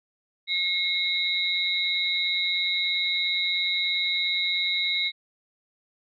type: tone cluster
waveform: sine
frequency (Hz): 2158 / 3765 / 3948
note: C#7 / A#7 / B7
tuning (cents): -47 / +16 / -1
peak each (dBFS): -27 / -27 / -28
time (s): 0.47-5.12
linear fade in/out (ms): 50
effects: none